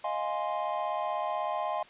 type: chord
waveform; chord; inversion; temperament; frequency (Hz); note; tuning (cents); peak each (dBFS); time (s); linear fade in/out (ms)
triangle; F minor seventh; third; equal; 622.3 / 698.5 / 830.6 / 1046.5; Eb5 / F5 / Ab5 / C6; 0 / 0 / 0 / 0; -33; 0.04-1.83; 5
effects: white hiss -54 dBFS RMS until 1.89 s + resampled to 8000 Hz